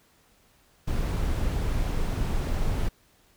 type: noise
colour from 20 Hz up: brown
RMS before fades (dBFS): -26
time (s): 0.87-2.89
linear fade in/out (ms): 10
effects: pink hiss -62 dBFS RMS until 3.36 s